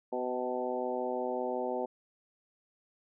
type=harmonic tone with a mistuned harmonic; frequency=125.5 Hz; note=B2; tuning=28 cents sharp; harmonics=2 / 3 / 4 / 5 / 6 / 7; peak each=-40 / -37 / -36 / -38 / -40 / -40 dBFS; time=0.12-1.86 s; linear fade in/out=10 ms; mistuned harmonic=6; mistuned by=+16 cents; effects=none